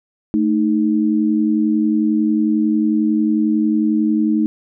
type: tone pair together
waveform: sine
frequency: 220 / 311.1 Hz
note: A3 / D#4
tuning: 0 / 0 cents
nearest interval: tritone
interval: 600 cents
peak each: -16 / -16 dBFS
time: 0.34-4.46 s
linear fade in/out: 0 ms
effects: none

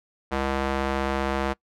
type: tone with band-pass filter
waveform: square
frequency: 67.7 Hz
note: C#2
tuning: 40 cents flat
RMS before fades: -26 dBFS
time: 0.31-1.54 s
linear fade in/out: 20 ms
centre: 960 Hz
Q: 0.62
effects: noise-tail reverb RT60 0.1 s tail -24 dB re dry

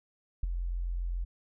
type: tone with ADSR envelope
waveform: sine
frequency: 43.65 Hz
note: F1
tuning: in tune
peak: -23 dBFS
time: 0.43-1.25 s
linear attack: 6 ms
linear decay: 14 ms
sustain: -7 dB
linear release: 16 ms
effects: none

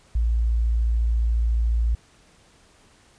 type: tone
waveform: sine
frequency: 57.1 Hz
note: A#1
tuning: 35 cents flat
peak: -18 dBFS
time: 0.15-1.95 s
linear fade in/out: 5 ms
effects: pink hiss -56 dBFS RMS until 3.18 s + resampled to 22050 Hz

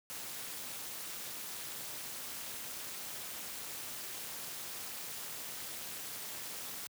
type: noise with amplitude modulation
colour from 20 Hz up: white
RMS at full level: -40 dBFS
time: 0.1-6.87 s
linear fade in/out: 0 ms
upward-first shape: sine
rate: 270 Hz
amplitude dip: 75%
effects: high-pass 80 Hz 12 dB/octave

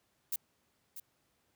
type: noise with echo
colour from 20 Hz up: violet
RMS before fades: -34 dBFS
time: 0.32-0.36 s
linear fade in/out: 5 ms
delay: 640 ms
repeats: 1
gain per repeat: -11 dB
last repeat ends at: 1 s
effects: pink hiss -75 dBFS RMS until 1.55 s + high-pass 80 Hz 12 dB/octave

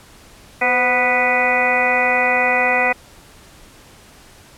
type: harmonic tone with a mistuned harmonic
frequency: 246.9 Hz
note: B3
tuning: in tune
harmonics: 1 / 2 / 3 / 4 / 5 / 6 / 8 / 9 / 10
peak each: -30 / -22 / -20 / -26 / -28 / -26 / -18 / -28 / -21 dBFS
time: 0.61-2.93 s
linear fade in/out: 10 ms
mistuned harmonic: 2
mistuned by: +55 cents
effects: pink hiss -45 dBFS RMS until 4.57 s + low-pass 12000 Hz 12 dB/octave

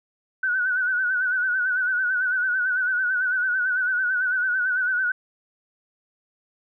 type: tone with vibrato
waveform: sine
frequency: 1493 Hz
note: F#6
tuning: 15 cents sharp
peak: -20 dBFS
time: 0.43-5.12 s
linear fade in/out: 5 ms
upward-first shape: sine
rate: 9 Hz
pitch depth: 65 cents each way
effects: none

